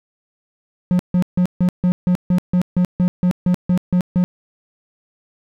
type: tone bursts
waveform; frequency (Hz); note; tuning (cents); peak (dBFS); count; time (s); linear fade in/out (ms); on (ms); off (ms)
triangle; 179.7; F3; +50; -10; 15; 0.91-4.24; 0; 82; 150
effects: none